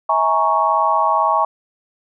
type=chord; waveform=sine; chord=A# half-diminished seventh; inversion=second; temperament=equal with one note detuned; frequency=646.1 / 830.6 / 932.3 / 1108.7 Hz; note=E5 / G#5 / A#5 / C#6; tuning=-35 / 0 / 0 / 0 cents; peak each=-21 / -19 / -19 / -17 dBFS; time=0.09-1.45 s; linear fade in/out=5 ms; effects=none